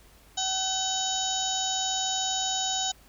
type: harmonic tone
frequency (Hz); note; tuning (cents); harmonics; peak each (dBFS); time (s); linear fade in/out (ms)
759; F#5; +44; 1 / 2 / 4 / 5 / 6 / 7 / 8 / 9; -32 / -42 / -34 / -32 / -42 / -38 / -39 / -31; 0.37-2.92; 10
effects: added 50 Hz sine -57 dBFS peak until 3.08 s + pink hiss -57 dBFS RMS until 3.08 s